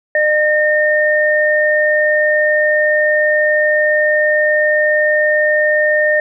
sine tone pair together, 606.2 / 1827 Hz, D#5 / A#6, -45 / -35 cents, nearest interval octave + perfect fifth, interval 1910 cents, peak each -13 dBFS, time 0.15-6.2 s, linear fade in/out 2 ms, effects none

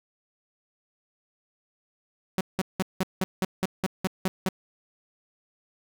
sawtooth tone bursts, 187.8 Hz, F#3, 26 cents sharp, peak -19 dBFS, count 11, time 2.38-4.488 s, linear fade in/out 0 ms, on 28 ms, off 180 ms, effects none

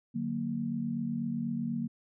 sine chord, D augmented, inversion none, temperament equal with one note detuned, 148.71 / 185 / 233.1 Hz, D3 / F#3 / A#3, +22 / 0 / 0 cents, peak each -38 / -37 / -32 dBFS, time 0.14-1.88 s, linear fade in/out 20 ms, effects none

